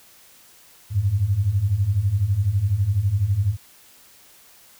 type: beating tone pair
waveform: sine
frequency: 91.7 / 103.7 Hz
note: F#2 / G#2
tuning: -15 / -2 cents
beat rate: 12 Hz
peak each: -23 / -19 dBFS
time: 0.9-3.57 s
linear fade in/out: 50 ms
effects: white hiss -51 dBFS RMS until 4.79 s